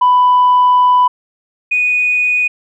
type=tone pair in turn; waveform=sine; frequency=994 / 2477 Hz; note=B5 / D#7; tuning=+11 / -8 cents; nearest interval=octave + major third; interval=1581 cents; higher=second; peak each=-5 / -10 dBFS; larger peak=first; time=0.01-1.08 / 1.71-2.48 s; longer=first; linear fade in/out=10 ms; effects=tanh soft clip ceiling -4 dBFS